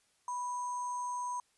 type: tone with sample-and-hold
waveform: sine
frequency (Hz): 986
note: B5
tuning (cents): -3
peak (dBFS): -34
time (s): 0.28-1.4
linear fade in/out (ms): 2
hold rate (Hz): 7350
effects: white hiss -72 dBFS RMS until 1.57 s + resampled to 24000 Hz

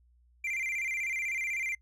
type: tone with vibrato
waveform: triangle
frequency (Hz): 2217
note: C#7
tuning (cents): 0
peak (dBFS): -29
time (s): 0.44-1.75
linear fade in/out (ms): 5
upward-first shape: square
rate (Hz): 16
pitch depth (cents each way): 110
effects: noise-tail reverb RT60 0.1 s tail -26 dB re dry + added 60 Hz sine -61 dBFS peak until 1.81 s

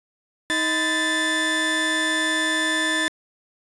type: tone cluster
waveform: 30% pulse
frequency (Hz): 315.6 / 1016 / 1759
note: D#4 / B5 / A6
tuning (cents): +25 / +49 / -1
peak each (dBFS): -24 / -28 / -19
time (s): 0.5-3.08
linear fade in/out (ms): 0
effects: resampled to 22050 Hz

